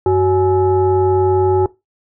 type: tone with frequency modulation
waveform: sine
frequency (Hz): 373.8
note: F#4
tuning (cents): +18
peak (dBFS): -10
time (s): 0.06-1.66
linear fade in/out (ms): 2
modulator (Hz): 468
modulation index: 0.76
effects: noise-tail reverb RT60 0.2 s tail -19 dB re dry